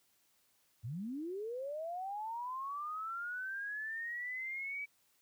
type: linear sweep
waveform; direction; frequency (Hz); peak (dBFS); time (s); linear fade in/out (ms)
sine; up; 100 to 2300; -38; 0.83-4.86; 20
effects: white hiss -73 dBFS RMS until 5.21 s + high-pass 60 Hz 12 dB/octave